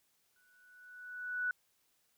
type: tone with exponential growth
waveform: sine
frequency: 1480 Hz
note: F#6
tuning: in tune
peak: -30 dBFS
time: 0.36-1.51 s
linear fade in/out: 2 ms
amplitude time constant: 250 ms
effects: white hiss -75 dBFS RMS until 2.17 s